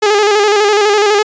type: tone with vibrato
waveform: sawtooth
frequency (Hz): 415.3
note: G#4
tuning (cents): 0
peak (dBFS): -4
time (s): 0.02-1.23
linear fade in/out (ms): 10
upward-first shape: square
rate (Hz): 12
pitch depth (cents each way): 47
effects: resampled to 16000 Hz